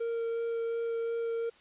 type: tone with vibrato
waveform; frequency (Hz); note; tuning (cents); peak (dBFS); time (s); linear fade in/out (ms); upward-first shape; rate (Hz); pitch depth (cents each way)
triangle; 461.7; A#4; -17; -28; 0-1.5; 10; sine; 2.8; 8
effects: white hiss -60 dBFS RMS until 1.6 s + resampled to 8000 Hz